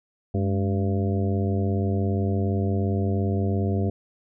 harmonic tone with a mistuned harmonic, 97.3 Hz, G2, 12 cents flat, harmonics 1 / 2 / 3 / 4 / 5 / 6 / 7, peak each -23 / -27 / -33 / -31 / -35 / -40 / -36 dBFS, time 0.34-3.9 s, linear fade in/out 5 ms, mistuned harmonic 2, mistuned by +99 cents, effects none

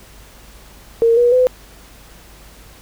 sine tone with pitch steps, 460.8 / 482 / 506 Hz, A#4 / B4 / B4, -20 / -42 / +42 cents, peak -9 dBFS, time 1.02-1.47 s, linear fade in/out 0 ms, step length 150 ms, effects added 50 Hz sine -44 dBFS peak until 2.81 s + pink hiss -44 dBFS RMS until 2.81 s

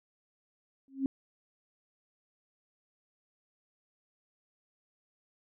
sine tone with exponential growth, 270.1 Hz, C#4, 45 cents flat, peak -23 dBFS, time 0.88-1.06 s, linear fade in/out 1 ms, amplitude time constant 39 ms, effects none

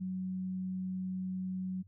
sine tone, 186.1 Hz, F#3, 10 cents sharp, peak -34 dBFS, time 0-1.83 s, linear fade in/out 20 ms, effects added 96 Hz sine -56 dBFS peak until 1.87 s

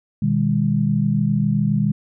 sine chord, G# minor, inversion first, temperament equal with one note detuned, 123.47 / 155.56 / 202.9 Hz, B2 / D#3 / G#3, 0 / 0 / -40 cents, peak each -22 / -20 / -19 dBFS, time 0.22-1.92 s, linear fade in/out 5 ms, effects none

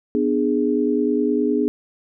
sine chord, G# diminished, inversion first, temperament just, 249.2 / 299 / 415.3 Hz, B3 / D4 / G#4, +16 / +31 / 0 cents, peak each -21 dBFS, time 0.15-1.68 s, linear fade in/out 0 ms, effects none

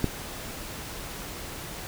click, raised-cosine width 3 ms, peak -9 dBFS, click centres 0.043 s, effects pink hiss -38 dBFS RMS until 1.87 s

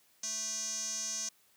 square tone with band-pass filter, 220 Hz, A3, in tune, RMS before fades -37 dBFS, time 0.23-1.29 s, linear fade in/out 5 ms, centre 6200 Hz, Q 8.6, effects white hiss -67 dBFS RMS until 1.56 s + high-pass 80 Hz 12 dB/octave

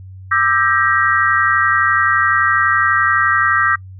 sine chord, E half-diminished seventh, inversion third, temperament just, 1186.7 / 1318.5 / 1582.2 / 1898.7 Hz, D6 / E6 / G6 / Bb6, +18 / 0 / +16 / +31 cents, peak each -17 dBFS, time 0.31-3.76 s, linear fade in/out 10 ms, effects noise-tail reverb RT60 0.1 s tail -26 dB re dry + added 94 Hz sine -32 dBFS peak until 3.99 s

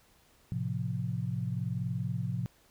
sine chord, F major, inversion first, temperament equal, 110 / 130.81 / 174.61 Hz, A2 / C3 / F3, 0 / 0 / 0 cents, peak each -35 / -34 / -36 dBFS, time 0.52-2.46 s, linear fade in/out 0 ms, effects pink hiss -64 dBFS RMS until 2.7 s

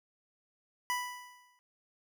25% pulse tone with exponential decay, 987.8 Hz, B5, in tune, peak -25 dBFS, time 0.9-1.59 s, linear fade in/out 0 ms, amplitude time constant 150 ms, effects none

